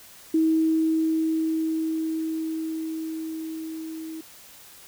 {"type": "tone with level ramp", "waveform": "sine", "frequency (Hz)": 320, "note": "D#4", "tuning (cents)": 49, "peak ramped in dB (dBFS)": [-17, -33], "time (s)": [0.34, 4.21], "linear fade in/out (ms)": 5, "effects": ["white hiss -48 dBFS RMS until 4.87 s"]}